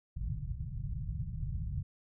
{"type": "low-pass noise", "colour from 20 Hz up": "white", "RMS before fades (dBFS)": -37, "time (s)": [0.16, 1.83], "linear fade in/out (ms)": 10, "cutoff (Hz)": 150, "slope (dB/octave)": 48, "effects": []}